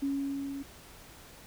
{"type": "tone with level ramp", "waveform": "sine", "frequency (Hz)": 277.4, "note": "C#4", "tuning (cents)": 1, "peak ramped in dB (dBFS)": [-27, -36], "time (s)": [0.02, 0.63], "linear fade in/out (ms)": 10, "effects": ["pink hiss -52 dBFS RMS until 1.46 s"]}